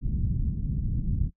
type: low-pass noise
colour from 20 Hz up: pink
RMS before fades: -27 dBFS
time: 0.01-1.31 s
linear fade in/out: 50 ms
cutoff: 190 Hz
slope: 24 dB/octave
effects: noise-tail reverb RT60 0.1 s tail -23 dB re dry